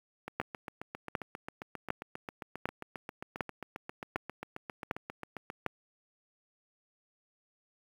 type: two click trains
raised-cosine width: 0.5 ms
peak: -15 / -24 dBFS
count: 8 / 40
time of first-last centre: 0.4-5.663 / 0.28-5.501 s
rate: 1.33 / 7.47 Hz
effects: high-pass 80 Hz 12 dB/octave + 8-bit